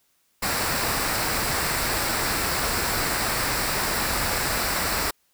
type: noise with comb filter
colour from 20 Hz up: pink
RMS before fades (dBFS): -25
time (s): 0.42-5.11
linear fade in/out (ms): 10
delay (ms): 0.31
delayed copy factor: -0.5
effects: white hiss -67 dBFS RMS until 5.33 s